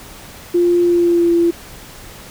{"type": "tone with pitch glide", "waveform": "sine", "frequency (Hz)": [349.2, 340.6], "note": ["F4", "F4"], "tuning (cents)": [0, -43], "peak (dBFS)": -10, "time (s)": [0.54, 1.51], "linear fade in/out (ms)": 10, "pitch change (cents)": -43, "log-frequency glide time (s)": [0.81, 1.33], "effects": ["pink hiss -37 dBFS RMS until 2.3 s"]}